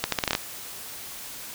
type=accelerating click train; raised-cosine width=0.2 ms; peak=-5 dBFS; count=8; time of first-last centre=0.04-0.351 s; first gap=83 ms; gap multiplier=0.78; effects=white hiss -39 dBFS RMS until 1.54 s